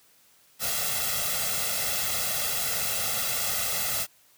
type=noise with comb filter; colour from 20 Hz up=white; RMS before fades=-28 dBFS; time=0.59-4.07 s; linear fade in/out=50 ms; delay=1.5 ms; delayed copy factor=+1; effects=white hiss -60 dBFS RMS until 4.37 s + high-pass 60 Hz 12 dB/octave